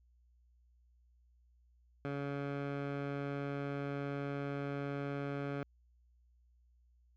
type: tone with low-pass filter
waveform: 15% pulse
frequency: 141.2 Hz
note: C#3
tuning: 32 cents sharp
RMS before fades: -39 dBFS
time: 2.05-5.63 s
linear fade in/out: 0 ms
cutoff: 2000 Hz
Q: 0.92
effects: added 60 Hz sine -65 dBFS peak until 7.16 s